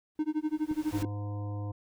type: noise with exponential growth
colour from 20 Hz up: pink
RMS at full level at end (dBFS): -41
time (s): 0.15-1.03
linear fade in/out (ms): 5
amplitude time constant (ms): 190
type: tone with tremolo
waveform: triangle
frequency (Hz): 307.5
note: D#4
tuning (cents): -20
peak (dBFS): -23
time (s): 0.19-1.05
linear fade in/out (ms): 2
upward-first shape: sine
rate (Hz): 12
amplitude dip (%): 100
type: clicks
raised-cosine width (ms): 3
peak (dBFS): -27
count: 2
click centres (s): 0.713 / 1.023
type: harmonic tone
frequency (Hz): 102.7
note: G#2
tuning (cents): -19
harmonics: 1 / 3 / 5 / 7 / 9 / 10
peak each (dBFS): -33 / -43 / -47 / -50 / -52 / -53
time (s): 0.92-1.72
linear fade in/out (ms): 10
effects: none